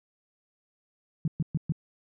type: tone bursts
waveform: sine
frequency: 157.4 Hz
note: D#3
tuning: 20 cents sharp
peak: -23 dBFS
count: 4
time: 1.25-1.722 s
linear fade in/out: 2 ms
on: 28 ms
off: 120 ms
effects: none